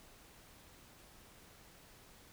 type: silence
effects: pink hiss -60 dBFS RMS until 2.32 s